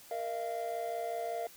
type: chord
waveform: triangle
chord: Bb suspended fourth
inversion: none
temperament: equal with one note detuned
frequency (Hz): 466.2 / 622.3 / 687.6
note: Bb4 / Eb5 / F5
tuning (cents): 0 / 0 / -27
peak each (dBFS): -38 / -40 / -34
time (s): 0.11-1.47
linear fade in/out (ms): 2
effects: white hiss -55 dBFS RMS until 1.56 s